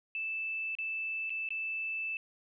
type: tone with dropouts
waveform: sine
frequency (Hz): 2637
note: E7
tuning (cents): 0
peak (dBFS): -33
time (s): 0.15-2.17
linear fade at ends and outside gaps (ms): 1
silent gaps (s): 0.752-0.786 / 1.296-1.303 / 1.489-1.505
effects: none